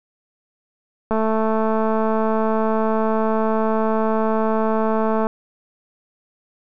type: click train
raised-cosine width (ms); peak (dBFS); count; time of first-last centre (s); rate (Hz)
1; -8; 916; 1.11-5.269; 220
effects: none